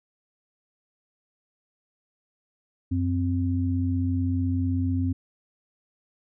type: tone pair together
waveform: sine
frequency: 92.35 / 261.2 Hz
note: F#2 / C4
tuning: -3 / -3 cents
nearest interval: octave + tritone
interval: 1800 cents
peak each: -24 / -26 dBFS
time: 2.91-5.13 s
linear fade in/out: 10 ms
effects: none